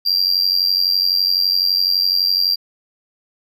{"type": "tone with amplitude modulation", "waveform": "triangle", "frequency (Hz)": 4740, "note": "D8", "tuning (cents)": 15, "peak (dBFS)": -9, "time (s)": [0.05, 2.56], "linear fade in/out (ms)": 20, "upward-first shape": "sine", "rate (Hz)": 91.9, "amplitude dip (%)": 85, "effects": []}